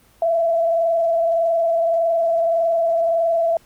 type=tone with frequency modulation; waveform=sine; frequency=668 Hz; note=E5; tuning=23 cents sharp; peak=-15 dBFS; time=0.22-3.57 s; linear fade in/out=2 ms; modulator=21.7 Hz; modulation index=0.65; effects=pink hiss -54 dBFS RMS until 3.65 s + Opus 24 kbps